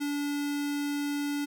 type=tone with notch filter; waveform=square; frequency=288.4 Hz; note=D4; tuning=31 cents flat; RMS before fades=-31 dBFS; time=0-1.46 s; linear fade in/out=20 ms; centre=730 Hz; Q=1.6; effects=none